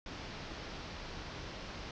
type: low-pass noise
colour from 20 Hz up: pink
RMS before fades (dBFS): -45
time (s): 0.06-1.91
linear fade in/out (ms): 2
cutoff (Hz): 5700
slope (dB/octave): 48
effects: none